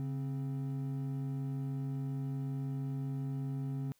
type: tone pair together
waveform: triangle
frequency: 138.59 / 264 Hz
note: C#3 / C4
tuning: 0 / +16 cents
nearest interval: major seventh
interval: 1116 cents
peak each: -33 / -40 dBFS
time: 0-3.92 s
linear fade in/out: 0 ms
effects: white hiss -72 dBFS RMS until 3.99 s